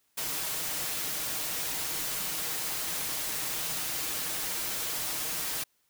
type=noise with comb filter; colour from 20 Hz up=white; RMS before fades=-33 dBFS; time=0.17-5.64 s; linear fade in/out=10 ms; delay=6.4 ms; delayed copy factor=+0.5; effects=white hiss -72 dBFS RMS until 5.89 s